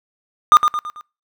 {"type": "tone with echo", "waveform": "triangle", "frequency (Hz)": 1214, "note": "D#6", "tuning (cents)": -43, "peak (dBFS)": -3, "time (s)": [0.52, 0.57], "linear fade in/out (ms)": 0, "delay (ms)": 110, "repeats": 4, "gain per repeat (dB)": -7, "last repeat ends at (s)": 1.01, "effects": ["noise-tail reverb RT60 0.3 s tail -23 dB re dry"]}